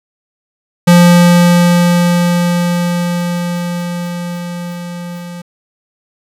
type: tone with level ramp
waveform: square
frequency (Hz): 174.61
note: F3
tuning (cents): 0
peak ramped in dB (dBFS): -3 to -25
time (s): 0.87-5.42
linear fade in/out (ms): 10
effects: resampled to 32000 Hz + 7-bit